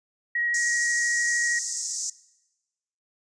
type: tone with vibrato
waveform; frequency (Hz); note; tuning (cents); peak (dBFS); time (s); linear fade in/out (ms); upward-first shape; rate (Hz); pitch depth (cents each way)
sine; 1900; A#6; +33; -23; 0.35-1.59; 5; triangle; 13; 10
type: band-pass noise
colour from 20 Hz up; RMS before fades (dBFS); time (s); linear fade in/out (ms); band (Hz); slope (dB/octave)
pink; -31; 0.54-2.1; 5; 5700 to 7700; 48
effects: noise-tail reverb RT60 1.0 s tail -20 dB re dry + resampled to 22050 Hz